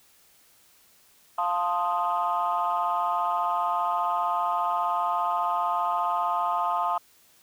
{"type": "chord", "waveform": "sine", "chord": "F dominant seventh", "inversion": "none", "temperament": "equal", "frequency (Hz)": [698.5, 880, 1046.5, 1244.5], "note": ["F5", "A5", "C6", "Eb6"], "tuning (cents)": [0, 0, 0, 0], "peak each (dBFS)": -28, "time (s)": [1.38, 6.98], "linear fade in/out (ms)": 5, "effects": ["tanh soft clip ceiling -16 dBFS", "white hiss -59 dBFS RMS until 7.42 s"]}